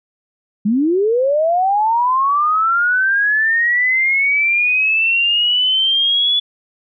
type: linear sweep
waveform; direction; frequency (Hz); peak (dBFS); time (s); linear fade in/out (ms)
sine; up; 195.7 to 3438; -12; 0.65-6.4; 10
effects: none